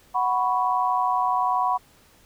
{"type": "chord", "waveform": "sine", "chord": "F# suspended fourth", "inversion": "none", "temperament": "equal", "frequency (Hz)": [740, 987.8, 1108.7], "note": ["F#5", "B5", "C#6"], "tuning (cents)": [0, 0, 0], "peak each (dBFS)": [-24, -23, -26], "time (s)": [0.14, 1.78], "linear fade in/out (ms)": 20, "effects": ["pink hiss -56 dBFS RMS until 2.25 s"]}